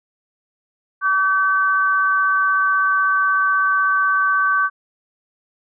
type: tone pair together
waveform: sine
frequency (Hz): 1148.8 / 1535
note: D6 / G6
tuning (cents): -39 / -37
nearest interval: perfect fourth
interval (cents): 502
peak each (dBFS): -17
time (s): 1.01-4.7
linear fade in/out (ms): 50
effects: none